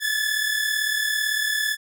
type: tone pair together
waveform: sawtooth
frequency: 1709 / 1746.9 Hz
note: G#6 / A6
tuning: +49 / -13 cents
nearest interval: unison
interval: 38 cents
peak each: -21 dBFS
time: 0-1.77 s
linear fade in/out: 50 ms
effects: none